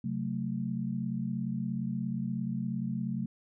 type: chord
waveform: sine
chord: F# diminished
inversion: second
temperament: just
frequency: 133.2 / 185 / 222 Hz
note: C3 / F#3 / A3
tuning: +31 / 0 / +16 cents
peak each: -36 / -35 / -34 dBFS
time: 0.04-3.26 s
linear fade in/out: 5 ms
effects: none